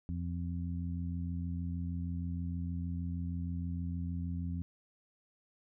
harmonic tone, 86.4 Hz, F2, 18 cents flat, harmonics 1 / 2 / 3, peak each -36 / -39 / -44 dBFS, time 0.09-4.62 s, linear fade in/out 0 ms, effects none

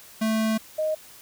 square / sine tone pair in turn, 220 / 622.3 Hz, A3 / D#5, 0 / 0 cents, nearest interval octave + tritone, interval 1800 cents, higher second, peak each -22 dBFS, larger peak neither, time 0.21-0.58 / 0.78-0.95 s, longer first, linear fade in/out 10 ms, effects white hiss -48 dBFS RMS until 1.21 s

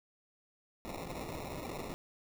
violet noise with sample-and-hold, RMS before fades -42 dBFS, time 0.85-1.94 s, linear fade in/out 0 ms, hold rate 1575 Hz, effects none

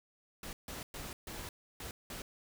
pink noise bursts at uneven times, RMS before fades -44 dBFS, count 6, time 0.43-0.53 / 0.68-0.83 / 0.94-1.13 / 1.27-1.49 / 1.8-1.91 / 2.1-2.22 s, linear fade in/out 2 ms, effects none

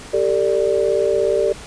sine chord, G suspended second, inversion none, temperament equal with one note detuned, 392 / 449 / 587.3 Hz, G4 / A4 / D5, 0 / +35 / 0 cents, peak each -19 dBFS, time 0.13-1.53 s, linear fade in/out 10 ms, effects pink hiss -37 dBFS RMS until 1.66 s + resampled to 22050 Hz

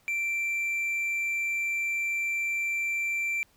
triangle tone, 2349 Hz, D7, in tune, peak -25 dBFS, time 0.08-3.43 s, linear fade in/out 0 ms, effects pink hiss -64 dBFS RMS until 3.56 s

